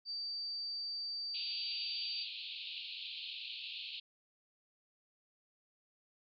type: tone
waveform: sine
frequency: 4638 Hz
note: D8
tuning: 22 cents flat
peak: -38 dBFS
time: 0.05-2.27 s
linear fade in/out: 50 ms
type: band-pass noise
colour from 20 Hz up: white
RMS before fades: -45 dBFS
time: 1.34-4 s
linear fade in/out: 5 ms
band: 2500 to 4400 Hz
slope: 96 dB/octave
effects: none